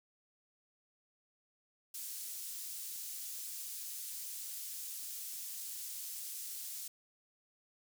pink high-pass noise, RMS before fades -44 dBFS, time 1.94-6.88 s, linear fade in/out 5 ms, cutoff 7300 Hz, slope 12 dB/octave, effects none

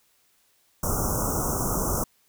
pink band-stop noise, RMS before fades -26 dBFS, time 0.83-2.04 s, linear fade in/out 5 ms, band 1400 to 5600 Hz, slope 96 dB/octave, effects white hiss -65 dBFS RMS until 2.28 s

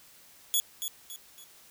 10% pulse tone with echo, 3385 Hz, G#7, 32 cents sharp, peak -16 dBFS, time 0.54-0.6 s, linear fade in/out 0 ms, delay 280 ms, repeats 3, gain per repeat -8 dB, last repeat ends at 1.44 s, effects white hiss -56 dBFS RMS until 1.7 s

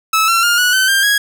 sawtooth tone with pitch steps, 1303 / 1356 / 1411.1 / 1468.5 / 1528.2 / 1590.3 / 1655 Hz, E6 / E6 / F6 / F#6 / G6 / G6 / G#6, -20 / +49 / +17 / -13 / -44 / +24 / -6 cents, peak -7 dBFS, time 0.13-1.18 s, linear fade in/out 5 ms, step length 150 ms, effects none

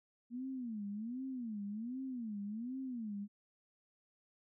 sine tone with vibrato, 231.3 Hz, A#3, 13 cents flat, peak -39 dBFS, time 0.3-3.28 s, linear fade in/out 50 ms, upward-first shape sine, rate 1.3 Hz, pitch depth 240 cents each way, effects none

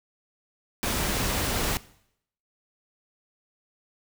pink noise, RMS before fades -27 dBFS, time 0.83-1.77 s, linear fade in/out 0 ms, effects noise-tail reverb RT60 0.7 s tail -19 dB re dry

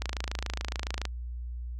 click train, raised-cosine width 0.2 ms, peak -15 dBFS, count 29, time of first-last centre 0.02-1.053 s, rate 27.1 Hz, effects added 60 Hz sine -34 dBFS peak until 1.79 s

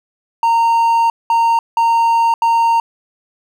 triangle tone bursts at uneven times, 922 Hz, A#5, 19 cents flat, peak -8 dBFS, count 4, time 0.43-1.1 / 1.3-1.59 / 1.77-2.34 / 2.42-2.8 s, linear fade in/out 2 ms, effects none

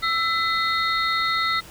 sine tone cluster, 1324 / 2013 / 3717 / 4225 Hz, E6 / B6 / A#7 / C8, +7 / +33 / -6 / +16 cents, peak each -23 / -25 / -28 / -29 dBFS, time 0.02-1.61 s, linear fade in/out 20 ms, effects pink hiss -44 dBFS RMS until 1.7 s

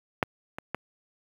clicks, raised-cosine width 0.5 ms, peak -7 / -20 / -14 dBFS, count 3, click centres 0.228 / 0.585 / 0.746 s, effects high-pass 80 Hz 12 dB/octave + 8-bit

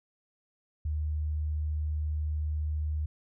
sine tone, 76.2 Hz, D#2, 36 cents flat, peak -28 dBFS, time 0.85-3.06 s, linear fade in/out 5 ms, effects none

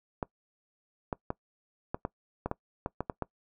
clicks, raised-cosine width 1 ms, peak -17 dBFS, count 11, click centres 0.228 / 1.128 / 1.304 / 1.945 / 2.051 / 2.46 / 2.514 / 2.861 / 3.006 / 3.098 / 3.223 s, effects noise-tail reverb RT60 0.1 s tail -22 dB re dry

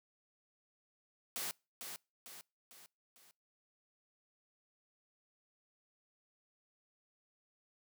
white noise with echo, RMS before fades -40 dBFS, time 1.36-1.51 s, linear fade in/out 0 ms, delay 450 ms, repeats 4, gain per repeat -6 dB, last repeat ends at 3.31 s, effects noise-tail reverb RT60 0.3 s tail -26 dB re dry + high-pass 150 Hz 12 dB/octave

